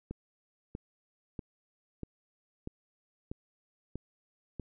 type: click train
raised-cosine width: 3 ms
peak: -25 dBFS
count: 8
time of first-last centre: 0.11-4.597 s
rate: 1.56 Hz
effects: none